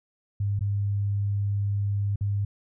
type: tone with dropouts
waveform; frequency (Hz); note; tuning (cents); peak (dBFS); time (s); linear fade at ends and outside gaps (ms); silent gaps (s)
sine; 101; G#2; -48; -23; 0.4-2.45; 5; 0.593-0.608 / 2.159-2.209
effects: none